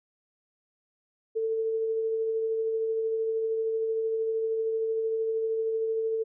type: tone with tremolo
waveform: sine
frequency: 446.1 Hz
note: A4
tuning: 24 cents sharp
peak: -24 dBFS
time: 1.35-6.24 s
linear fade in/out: 20 ms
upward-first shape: triangle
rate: 13 Hz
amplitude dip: 30%
effects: none